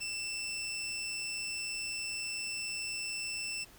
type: tone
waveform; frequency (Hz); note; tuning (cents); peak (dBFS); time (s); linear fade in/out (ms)
20% pulse; 2671; E7; +22; -31; 0-3.65; 20
effects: pink hiss -57 dBFS RMS until 3.78 s